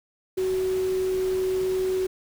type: tone in noise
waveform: sine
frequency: 374.2 Hz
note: F#4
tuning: 20 cents sharp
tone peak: -22 dBFS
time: 0.37-2.07 s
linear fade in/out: 10 ms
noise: pink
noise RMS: -40 dBFS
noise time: 0.37-2.07 s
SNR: +15 dB
effects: none